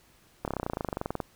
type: slowing click train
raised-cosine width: 1 ms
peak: -16 dBFS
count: 21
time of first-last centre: 0.45-1.202 s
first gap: 28 ms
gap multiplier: 1.03
effects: pink hiss -61 dBFS RMS until 1.35 s